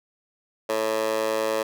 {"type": "tone with high-pass filter", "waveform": "15% pulse", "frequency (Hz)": 110, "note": "A2", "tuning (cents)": 0, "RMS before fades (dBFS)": -25, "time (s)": [0.69, 1.63], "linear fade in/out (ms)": 5, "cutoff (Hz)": 570, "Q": 3.7, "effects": []}